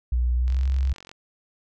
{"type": "tone with pitch glide", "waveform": "sine", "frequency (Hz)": [60.8, 66.3], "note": ["B1", "C2"], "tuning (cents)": [-26, 23], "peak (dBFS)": -19, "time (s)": [0.12, 0.93], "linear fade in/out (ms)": 5, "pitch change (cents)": 149, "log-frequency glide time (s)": [0.35, 0.67]}
{"type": "click train", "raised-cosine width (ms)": 0.2, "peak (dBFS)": -26, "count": 30, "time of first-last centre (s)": [0.48, 1.115], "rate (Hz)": 45.7}
{"effects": []}